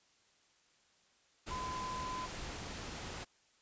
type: tone in noise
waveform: sine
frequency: 1016 Hz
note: B5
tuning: 49 cents sharp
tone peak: -39 dBFS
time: 1.5-2.27 s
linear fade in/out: 20 ms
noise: pink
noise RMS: -44 dBFS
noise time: 1.46-3.25 s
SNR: +2 dB
effects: white hiss -70 dBFS RMS until 3.61 s + resampled to 16000 Hz